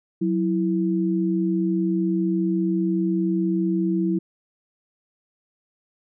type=tone pair together; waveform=sine; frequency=184.67 / 329.6 Hz; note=F#3 / E4; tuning=-3 / 0 cents; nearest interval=minor seventh; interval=1003 cents; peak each=-22 dBFS; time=0.21-4.19 s; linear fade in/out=10 ms; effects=none